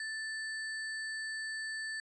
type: tone with sample-and-hold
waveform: sine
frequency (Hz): 1760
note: A6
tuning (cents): 0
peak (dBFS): -36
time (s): 0-2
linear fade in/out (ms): 2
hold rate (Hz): 6300
effects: resampled to 22050 Hz